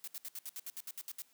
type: noise bursts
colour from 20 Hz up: blue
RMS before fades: -43 dBFS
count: 12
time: 0.04-1.22 s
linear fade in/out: 0 ms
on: 36 ms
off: 68 ms
effects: white hiss -69 dBFS RMS until 1.33 s + high-pass 150 Hz 12 dB/octave